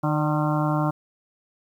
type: harmonic tone with a mistuned harmonic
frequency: 151.9 Hz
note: D#3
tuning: 41 cents flat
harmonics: 1 / 2 / 4 / 5 / 6 / 7 / 8 / 9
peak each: -23 / -26 / -30 / -31 / -33 / -31 / -36 / -34 dBFS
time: 0.03-0.91 s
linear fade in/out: 10 ms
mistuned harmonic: 4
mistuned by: -31 cents
effects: 9-bit